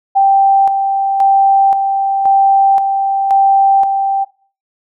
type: tone with tremolo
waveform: sine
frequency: 784 Hz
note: G5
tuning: in tune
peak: -6 dBFS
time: 0.15-4.25 s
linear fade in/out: 20 ms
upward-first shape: square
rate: 0.95 Hz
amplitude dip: 45%
effects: noise-tail reverb RT60 0.4 s tail -18 dB re dry